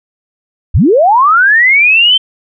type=linear sweep; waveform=sine; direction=up; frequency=41.2 to 3132 Hz; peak=-4 dBFS; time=0.74-2.18 s; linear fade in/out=10 ms; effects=none